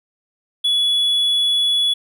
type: tone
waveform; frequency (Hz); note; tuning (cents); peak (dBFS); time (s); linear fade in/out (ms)
triangle; 3400; G#7; +40; -13; 0.64-1.94; 10
effects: none